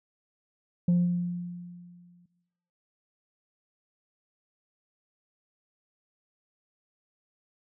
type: tone with exponential decay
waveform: sine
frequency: 175.6 Hz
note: F3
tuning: 10 cents sharp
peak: -16 dBFS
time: 0.88-2.26 s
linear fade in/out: 5 ms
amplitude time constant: 300 ms
effects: noise-tail reverb RT60 1.0 s tail -17 dB re dry + tanh soft clip ceiling -18 dBFS